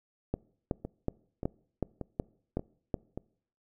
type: two click trains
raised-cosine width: 2 ms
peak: -23 / -16 dBFS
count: 5 / 8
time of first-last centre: 0.85-3.176 / 0.34-2.942 s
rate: 1.72 / 2.69 Hz
effects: noise-tail reverb RT60 0.6 s tail -24 dB re dry